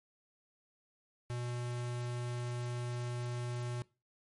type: tone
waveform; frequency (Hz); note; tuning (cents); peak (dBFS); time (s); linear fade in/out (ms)
square; 121.5; B2; -28; -37; 1.3-3.82; 0
effects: noise-tail reverb RT60 0.3 s tail -21 dB re dry + MP3 48 kbps